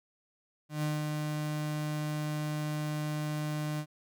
35% pulse tone with ADSR envelope, 151.3 Hz, D#3, 48 cents flat, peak -27 dBFS, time 0.69-3.86 s, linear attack 140 ms, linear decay 190 ms, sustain -3 dB, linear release 68 ms, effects none

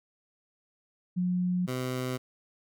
sine / 15% pulse tone pair in turn, 180 / 127.68 Hz, F#3 / C3, -47 / -42 cents, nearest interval tritone, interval 595 cents, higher first, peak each -25 / -24 dBFS, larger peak second, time 1.16-1.67 / 1.67-2.18 s, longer neither, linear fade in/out 20 ms, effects none

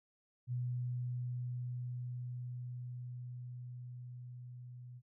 sine tone with level ramp, 123.47 Hz, B2, in tune, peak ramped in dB -34 to -48 dBFS, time 0.47-5.02 s, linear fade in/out 50 ms, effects none

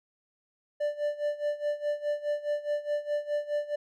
triangle tone with tremolo, 589 Hz, D5, 5 cents sharp, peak -23 dBFS, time 0.8-3.76 s, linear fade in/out 10 ms, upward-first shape sine, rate 4.8 Hz, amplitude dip 85%, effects none

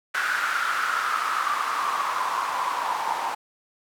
white noise with band-pass filter sweep, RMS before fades -26 dBFS, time 0.14-3.35 s, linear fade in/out 10 ms, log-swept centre 1500 to 900 Hz, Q 6.5, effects none

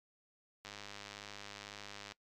click train, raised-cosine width 0.2 ms, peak -29 dBFS, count 151, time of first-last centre 0.65-2.121 s, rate 102 Hz, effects noise-tail reverb RT60 0.1 s tail -21 dB re dry + MP3 96 kbps

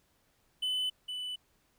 triangle tone pair in turn, 3014 / 2988 Hz, F#7 / F#7, +31 / +16 cents, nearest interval unison, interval 15 cents, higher first, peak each -28 / -34 dBFS, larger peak first, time 0.62-0.9 / 1.08-1.36 s, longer neither, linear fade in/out 10 ms, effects pink hiss -71 dBFS RMS until 1.78 s

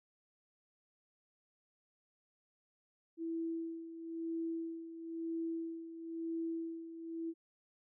sine tone with tremolo, 329.6 Hz, E4, in tune, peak -35 dBFS, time 3.17-7.34 s, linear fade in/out 50 ms, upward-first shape sine, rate 1 Hz, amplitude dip 70%, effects none

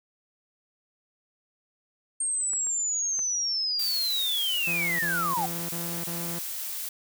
sine linear sweep, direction down, 8600 to 739 Hz, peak -25 dBFS, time 2.2-5.46 s, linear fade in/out 5 ms
clicks, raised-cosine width 0.5 ms, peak -29 / -32 / -28 dBFS, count 3, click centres 2.534 / 2.669 / 3.192 s
blue noise, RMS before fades -34 dBFS, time 3.79-6.89 s, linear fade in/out 5 ms
sawtooth tone bursts, 169.9 Hz, F3, 47 cents flat, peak -30 dBFS, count 5, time 4.67-6.39 s, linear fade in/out 5 ms, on 320 ms, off 30 ms
effects none

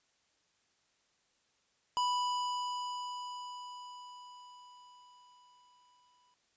square tone with exponential decay, 987.8 Hz, B5, in tune, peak -29 dBFS, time 1.97-6.34 s, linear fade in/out 0 ms, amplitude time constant 950 ms, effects white hiss -74 dBFS RMS until 6.56 s + resampled to 16000 Hz

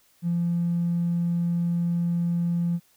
triangle tone with tanh clipping, 171.7 Hz, F3, 29 cents flat, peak -21 dBFS, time 0.22-2.8 s, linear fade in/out 50 ms, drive 1 dB, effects white hiss -62 dBFS RMS until 2.96 s

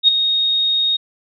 sine tone with ADSR envelope, 3729 Hz, A#7, in tune, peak -5 dBFS, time 0.03-0.97 s, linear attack 51 ms, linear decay 10 ms, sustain -9 dB, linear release 12 ms, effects none

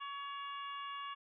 harmonic tone, 563 Hz, C#5, 27 cents sharp, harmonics 2 / 3 / 4 / 5 / 6, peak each -42 / -52 / -55 / -50 / -56 dBFS, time 0-1.15 s, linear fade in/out 20 ms, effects none

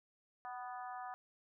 harmonic tone with a mistuned harmonic, 246.9 Hz, B3, in tune, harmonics 3 / 4 / 5 / 6 / 7, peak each -45 / -50 / -50 / -56 / -57 dBFS, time 0.45-1.14 s, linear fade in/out 0 ms, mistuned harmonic 3, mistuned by +19 cents, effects none

